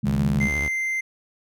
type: chord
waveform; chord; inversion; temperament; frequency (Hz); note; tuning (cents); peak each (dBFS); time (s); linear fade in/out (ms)
sine; C# suspended second; none; just; 138.59 / 155.92 / 207.9; C#3 / D#3 / G#3; 0 / +4 / +2; -25 / -26 / -22; 0.03-0.48; 10
type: tone with vibrato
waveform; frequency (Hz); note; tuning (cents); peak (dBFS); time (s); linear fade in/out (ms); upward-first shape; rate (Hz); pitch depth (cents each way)
sawtooth; 72; D2; -34; -23; 0.05-0.69; 20; square; 14; 170
type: tone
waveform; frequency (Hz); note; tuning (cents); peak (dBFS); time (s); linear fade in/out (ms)
triangle; 2083; C7; -8; -21; 0.4-1.01; 10
effects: none